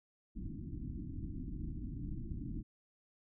pink low-pass noise, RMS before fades -42 dBFS, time 0.35-2.63 s, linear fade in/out 20 ms, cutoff 330 Hz, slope 96 dB/octave, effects none

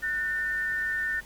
sine tone pair together, 1480 / 1804.8 Hz, F#6 / A6, 0 / +44 cents, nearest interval minor third, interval 344 cents, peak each -33 / -27 dBFS, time 0.02-1.21 s, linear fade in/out 20 ms, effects added 50 Hz sine -50 dBFS peak until 1.25 s + pink hiss -50 dBFS RMS until 1.25 s

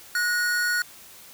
square tone pair together, 1457.8 / 1864.7 Hz, F#6 / A#6, -26 / 0 cents, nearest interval major third, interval 426 cents, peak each -23 / -32 dBFS, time 0.15-0.82 s, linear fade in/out 2 ms, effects white hiss -47 dBFS RMS until 1.33 s

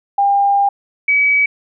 sine tone pair in turn, 801 / 2278 Hz, G5 / C#7, +37 / +47 cents, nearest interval octave + tritone, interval 1810 cents, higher second, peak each -10 dBFS, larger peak neither, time 0.18-0.69 / 1.08-1.46 s, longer first, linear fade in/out 5 ms, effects none

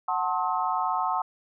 sine chord, F# diminished seventh, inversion none, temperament just, 740 / 888 / 1065.6 / 1278.7 Hz, F#5 / A5 / C6 / Eb6, 0 / +16 / +31 / +47 cents, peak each -29 / -29 / -29 / -31 dBFS, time 0.08-1.22 s, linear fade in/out 5 ms, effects none

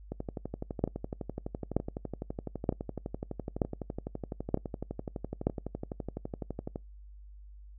two click trains, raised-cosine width 2 ms, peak -12 / -22 dBFS, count 6 / 80, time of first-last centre 0.84-5.47 / 0.12-6.759 s, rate 1.08 / 11.9 Hz, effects noise-tail reverb RT60 0.2 s tail -26 dB re dry + added 50 Hz sine -47 dBFS peak until 7.78 s

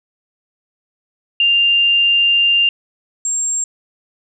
sine tone pair in turn, 2794 / 7459 Hz, F7 / A#8, 0 / 0 cents, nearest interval octave + perfect fourth, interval 1700 cents, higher second, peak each -10 / -16 dBFS, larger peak first, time 1.4-2.69 / 3.25-3.64 s, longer first, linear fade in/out 2 ms, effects none

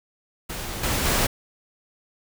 pink noise with level steps, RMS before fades -32 / -24 / -21 dBFS, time 0.49-1.27 s, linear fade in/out 10 ms, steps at 0.83 / 1.05 s, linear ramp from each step 5 ms, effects none

